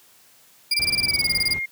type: tone bursts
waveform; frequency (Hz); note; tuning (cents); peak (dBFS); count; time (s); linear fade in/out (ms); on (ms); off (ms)
40% pulse; 4845; D#8; -47; -17; 16; 0.71-1.536; 5; 31; 22
type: tone with pitch glide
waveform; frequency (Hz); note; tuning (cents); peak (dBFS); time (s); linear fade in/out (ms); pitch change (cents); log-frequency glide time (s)
sine; 2349 to 2129; D7 to C7; 0 to +30; -24; 0.71-1.66; 10; -170; 1.04-1.32
type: noise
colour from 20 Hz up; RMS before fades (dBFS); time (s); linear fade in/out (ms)
brown; -32; 0.79-1.59; 5
effects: white hiss -54 dBFS RMS until 1.71 s + high-pass 80 Hz 12 dB/octave